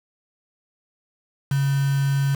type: tone with quantisation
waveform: sine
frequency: 138.59 Hz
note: C#3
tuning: in tune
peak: -18 dBFS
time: 1.51-2.35 s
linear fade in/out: 5 ms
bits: 5
effects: none